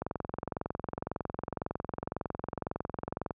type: click train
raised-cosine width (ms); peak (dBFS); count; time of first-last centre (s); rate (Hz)
1; -19; 73; 0.02-3.308; 21.9
effects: high-pass 60 Hz 12 dB/octave